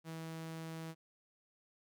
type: tone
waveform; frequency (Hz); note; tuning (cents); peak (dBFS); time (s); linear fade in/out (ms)
sawtooth; 162.2; E3; -28; -39; 0.04-0.95; 50
effects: none